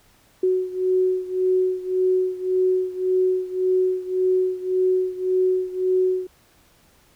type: beating tone pair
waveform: sine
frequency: 370 / 371.8 Hz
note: F#4 / F#4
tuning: 0 / +8 cents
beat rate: 1.8 Hz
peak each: -20 / -23 dBFS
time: 0.43-6.27 s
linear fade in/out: 5 ms
effects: pink hiss -57 dBFS RMS until 7.15 s